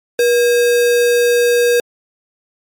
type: tone with sample-and-hold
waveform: sine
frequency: 480 Hz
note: B4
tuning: 49 cents flat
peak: -9 dBFS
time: 0.19-1.8 s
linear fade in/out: 2 ms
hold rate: 2100 Hz
effects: MP3 64 kbps